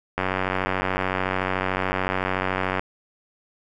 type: click train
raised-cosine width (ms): 0.5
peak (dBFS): -8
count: 246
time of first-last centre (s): 0.18-2.795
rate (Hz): 93.7
effects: none